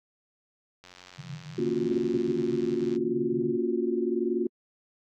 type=click train; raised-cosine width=0.2 ms; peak=-31 dBFS; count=193; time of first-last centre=0.84-2.962 s; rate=90.5 Hz
type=band-pass noise; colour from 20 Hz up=pink; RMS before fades=-41 dBFS; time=1.17-3.57 s; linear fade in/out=20 ms; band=130 to 170 Hz; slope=96 dB/octave
type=chord; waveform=sine; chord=Gb major seventh; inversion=first; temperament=equal; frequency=233.1 / 277.2 / 349.2 / 370 Hz; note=Bb3 / Db4 / F4 / Gb4; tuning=0 / 0 / 0 / 0 cents; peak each=-31 / -34 / -28 / -30 dBFS; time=1.58-4.47 s; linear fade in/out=5 ms
effects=AAC 48 kbps